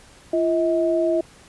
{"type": "tone pair together", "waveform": "sine", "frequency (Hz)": [342, 639.5], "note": ["F4", "D#5"], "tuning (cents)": [-36, 47], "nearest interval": "major seventh", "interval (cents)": 1083, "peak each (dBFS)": [-20, -20], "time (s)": [0.33, 1.21], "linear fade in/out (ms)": 5, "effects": ["pink hiss -49 dBFS RMS until 1.48 s", "resampled to 24000 Hz"]}